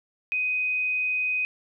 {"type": "tone", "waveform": "sine", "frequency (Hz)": 2504, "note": "D#7", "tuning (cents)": 10, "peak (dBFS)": -23, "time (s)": [0.32, 1.45], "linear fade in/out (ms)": 0, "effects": []}